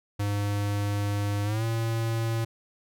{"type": "tone with pitch glide", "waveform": "square", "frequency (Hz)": [102.1, 113.94], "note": ["G#2", "A#2"], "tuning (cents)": [-29, -39], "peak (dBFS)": -26, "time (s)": [0.19, 2.45], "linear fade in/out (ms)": 10, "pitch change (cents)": 190, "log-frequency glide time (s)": [1.44, 1.64], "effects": []}